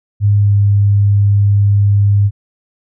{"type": "tone with pitch glide", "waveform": "sine", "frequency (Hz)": [102.4, 101.34], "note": ["G#2", "G#2"], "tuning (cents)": [-24, -42], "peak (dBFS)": -7, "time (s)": [0.2, 2.31], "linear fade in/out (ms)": 50, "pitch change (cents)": -18, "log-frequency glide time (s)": [0.38, 0.55], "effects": []}